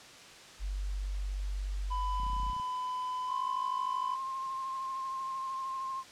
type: tone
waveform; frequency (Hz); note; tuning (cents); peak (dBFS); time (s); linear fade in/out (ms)
sine; 48.34; G1; -23; -32; 0.59-2.54; 50
type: tone with pitch glide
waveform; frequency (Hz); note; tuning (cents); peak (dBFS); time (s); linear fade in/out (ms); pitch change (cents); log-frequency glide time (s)
triangle; 1000 to 1008.1; B5 to B5; +21 to +35; -31; 1.9-4.16; 20; +14; 2.02-3.29
type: click train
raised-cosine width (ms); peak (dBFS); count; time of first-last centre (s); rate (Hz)
5; -36; 13; 2.2-2.599; 30.1
type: tone with vibrato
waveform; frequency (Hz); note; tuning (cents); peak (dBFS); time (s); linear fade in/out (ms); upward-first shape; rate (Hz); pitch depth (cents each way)
sine; 1061; C6; +24; -34; 3.27-6.04; 50; sine; 13; 19
effects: white hiss -51 dBFS RMS until 6.11 s + low-pass 6000 Hz 12 dB/octave